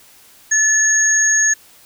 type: tone pair together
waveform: sine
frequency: 1738 / 6573 Hz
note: A6 / G#8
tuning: -22 / -19 cents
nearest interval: octave + major seventh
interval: 2303 cents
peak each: -16 / -13 dBFS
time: 0.51-1.54 s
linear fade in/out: 10 ms
effects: white hiss -47 dBFS RMS until 1.85 s